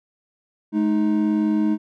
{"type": "tone pair together", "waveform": "triangle", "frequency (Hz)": [213.1, 311.6], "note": ["G#3", "D#4"], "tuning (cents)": [45, 3], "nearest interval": "perfect fifth", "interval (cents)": 658, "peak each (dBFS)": -18, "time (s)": [0.72, 1.78], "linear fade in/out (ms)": 50, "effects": []}